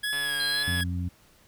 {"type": "tone with vibrato", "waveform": "25% pulse", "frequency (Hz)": 1666, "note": "G#6", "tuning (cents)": 5, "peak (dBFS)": -23, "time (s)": [0.03, 0.84], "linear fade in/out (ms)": 10, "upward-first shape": "sine", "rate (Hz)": 1.9, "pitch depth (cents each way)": 40}
{"type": "click train", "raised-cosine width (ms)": 0.3, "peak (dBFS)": -23, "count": 98, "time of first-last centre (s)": [0.13, 0.808], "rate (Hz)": 143}
{"type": "tone", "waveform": "sine", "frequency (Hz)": 4104, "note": "C8", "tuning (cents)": -34, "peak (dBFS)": -28, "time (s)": [0.4, 0.63], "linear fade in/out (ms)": 2}
{"type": "harmonic tone", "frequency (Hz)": 88.8, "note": "F2", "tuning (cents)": 29, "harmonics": [1, 2, 3], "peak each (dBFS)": [-28, -34, -38], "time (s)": [0.67, 1.09], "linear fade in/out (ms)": 10}
{"effects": ["pink hiss -59 dBFS RMS until 1.47 s"]}